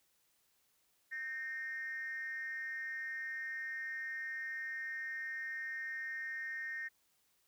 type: tone with frequency modulation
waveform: sine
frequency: 1837 Hz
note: A#6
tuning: 26 cents flat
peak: -38 dBFS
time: 1.11-6.89 s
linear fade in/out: 20 ms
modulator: 269 Hz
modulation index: 0.5
effects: tanh soft clip ceiling -34 dBFS + white hiss -75 dBFS RMS until 7.47 s